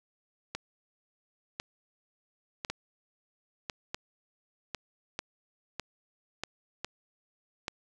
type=two click trains; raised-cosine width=0.2 ms; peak=-17 / -16 dBFS; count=7 / 5; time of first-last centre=0.55-6.846 / 2.7-7.681 s; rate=0.953 / 0.803 Hz; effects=none